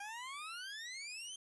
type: exponential sweep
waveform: 20% pulse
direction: up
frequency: 796 to 3178 Hz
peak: -39 dBFS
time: 0-1.36 s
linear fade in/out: 5 ms
effects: resampled to 24000 Hz + 11-bit